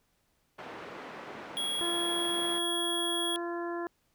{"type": "band-pass noise", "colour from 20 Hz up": "pink", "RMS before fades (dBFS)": -44, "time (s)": [0.58, 2.59], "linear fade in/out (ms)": 10, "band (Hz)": [280, 2000], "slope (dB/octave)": 12}
{"type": "tone", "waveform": "square", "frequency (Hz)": 3322, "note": "G#7", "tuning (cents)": 0, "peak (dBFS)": -31, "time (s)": [1.57, 3.36], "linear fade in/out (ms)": 0}
{"type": "harmonic tone", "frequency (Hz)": 343.6, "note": "F4", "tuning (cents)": -28, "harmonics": [1, 2, 3, 4, 5], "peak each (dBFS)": [-34, -40, -41, -46, -44], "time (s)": [1.81, 3.87], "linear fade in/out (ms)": 0}
{"effects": ["pink hiss -73 dBFS RMS until 4.14 s"]}